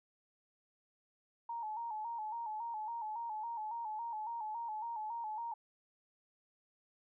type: tone with vibrato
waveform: sine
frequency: 895 Hz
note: A5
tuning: 29 cents sharp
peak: -38 dBFS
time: 1.49-5.54 s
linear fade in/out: 5 ms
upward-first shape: square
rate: 3.6 Hz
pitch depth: 72 cents each way
effects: none